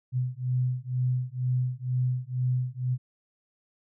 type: beating tone pair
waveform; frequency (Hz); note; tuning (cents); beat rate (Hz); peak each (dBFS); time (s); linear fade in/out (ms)
sine; 125.3 / 127.4; B2 / C3; +25 / -46; 2.1; -28; 0.12-2.98; 50
effects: none